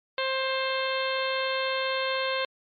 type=harmonic tone with a mistuned harmonic; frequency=528 Hz; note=C5; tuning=16 cents sharp; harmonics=1 / 2 / 3 / 4 / 5 / 6 / 7 / 8; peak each=-29 / -32 / -34 / -35 / -36 / -37 / -37 / -38 dBFS; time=0.18-2.45 s; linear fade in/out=2 ms; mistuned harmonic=7; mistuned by=-44 cents; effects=MP3 32 kbps